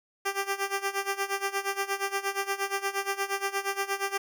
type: tone with tremolo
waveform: 10% pulse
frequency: 394.5 Hz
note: G4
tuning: 11 cents sharp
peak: -17 dBFS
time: 0.25-4.18 s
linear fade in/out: 10 ms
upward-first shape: sine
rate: 8.5 Hz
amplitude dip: 85%
effects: none